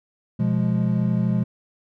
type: chord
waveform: triangle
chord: F diminished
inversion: second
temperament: equal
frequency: 123.47 / 174.61 / 207.7 Hz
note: Cb3 / F3 / Ab3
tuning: 0 / 0 / 0 cents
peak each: -21 dBFS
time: 0.39-1.44 s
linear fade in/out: 10 ms
effects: none